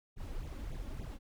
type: noise with flanger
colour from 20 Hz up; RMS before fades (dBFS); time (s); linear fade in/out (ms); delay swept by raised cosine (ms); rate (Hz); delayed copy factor
brown; -41; 0.16-1.19; 50; 0.29 to 3.79; 3.5; +0.95
effects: none